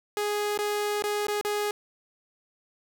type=tone with dropouts; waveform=sawtooth; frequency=415.3 Hz; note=G#4; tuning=in tune; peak=-22 dBFS; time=0.17-1.71 s; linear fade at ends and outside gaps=1 ms; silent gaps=0.576-0.589 / 1.023-1.039 / 1.269-1.283 / 1.412-1.449 s; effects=none